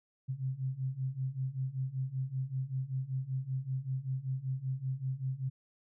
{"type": "beating tone pair", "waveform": "sine", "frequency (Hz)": [128.9, 134.1], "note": ["C3", "C3"], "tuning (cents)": [-26, 43], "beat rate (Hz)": 5.2, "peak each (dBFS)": [-37, -35], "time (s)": [0.28, 5.5], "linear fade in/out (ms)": 20, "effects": []}